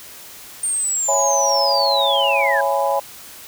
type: linear sweep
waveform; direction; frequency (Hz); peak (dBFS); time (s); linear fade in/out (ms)
sine; down; 8840 to 1582; -18; 0.63-2.61; 5
type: chord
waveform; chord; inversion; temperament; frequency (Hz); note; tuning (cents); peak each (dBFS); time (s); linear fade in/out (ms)
sine; C# minor seventh; none; just; 554.4 / 665.2 / 831.5 / 997.9; C#5 / E5 / G#5 / B5; 0 / +16 / +2 / +18; -20 / -24 / -20 / -24; 1.08-3; 10
effects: white hiss -39 dBFS RMS until 3.47 s